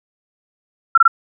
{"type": "tone bursts", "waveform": "sine", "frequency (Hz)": 1356, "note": "E6", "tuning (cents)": 49, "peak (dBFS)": -6, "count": 3, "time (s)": [0.95, 1.079], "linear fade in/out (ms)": 5, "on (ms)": 27, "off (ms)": 24, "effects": []}